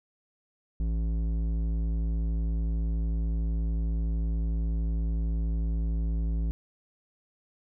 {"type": "tone with low-pass filter", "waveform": "square", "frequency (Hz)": 55.4, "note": "A1", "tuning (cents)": 13, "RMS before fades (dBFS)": -28, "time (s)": [0.8, 6.51], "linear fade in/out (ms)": 0, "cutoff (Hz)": 230, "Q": 0.7, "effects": []}